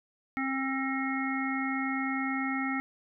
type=harmonic tone with a mistuned harmonic; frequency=267.1 Hz; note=C4; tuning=36 cents sharp; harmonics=1 / 3 / 5 / 7 / 8; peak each=-31 / -38 / -37 / -37 / -36 dBFS; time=0.37-2.8 s; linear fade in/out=0 ms; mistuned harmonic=8; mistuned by=+24 cents; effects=none